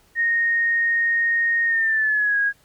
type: tone with pitch glide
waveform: sine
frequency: 1857 to 1644.9 Hz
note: A#6 to G#6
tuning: -7 to -17 cents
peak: -17 dBFS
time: 0.15-2.53 s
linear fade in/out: 50 ms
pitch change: -210 cents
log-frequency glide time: 1.66-2.39 s
effects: pink hiss -58 dBFS RMS until 2.64 s